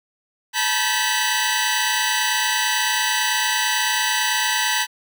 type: tone cluster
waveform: 15% pulse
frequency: 868 / 966 / 1550 / 1961 Hz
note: A5 / B5 / G6 / B6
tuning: -24 / -39 / -20 / -13 cents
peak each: -18 dBFS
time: 0.53-4.87 s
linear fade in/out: 50 ms
effects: none